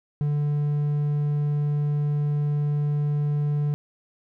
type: tone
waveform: triangle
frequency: 146.83 Hz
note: D3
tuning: in tune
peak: -19 dBFS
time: 0.21-3.74 s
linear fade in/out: 0 ms
effects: none